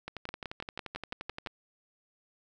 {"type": "two click trains", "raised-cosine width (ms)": 0.3, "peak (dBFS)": [-22, -21], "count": [17, 8], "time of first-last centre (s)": [[0.08, 1.471], [0.29, 1.463]], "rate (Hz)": [11.5, 5.97], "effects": []}